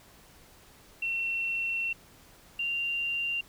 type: tone pair in turn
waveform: sine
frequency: 2714 / 2777 Hz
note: E7 / F7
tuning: +50 / -10 cents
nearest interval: unison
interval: 40 cents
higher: second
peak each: -28 dBFS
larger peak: neither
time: 1.02-1.93 / 2.59-3.41 s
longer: first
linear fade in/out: 5 ms
effects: pink hiss -56 dBFS RMS until 3.48 s